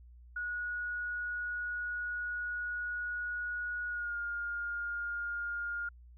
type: tone with pitch glide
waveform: sine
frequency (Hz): 1455 to 1415.2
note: F#6 to F6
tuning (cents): -29 to +23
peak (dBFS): -34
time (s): 0.36-5.89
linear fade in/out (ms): 5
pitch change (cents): -48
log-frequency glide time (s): 3.88-4.17
effects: added 60 Hz sine -52 dBFS peak until 6.17 s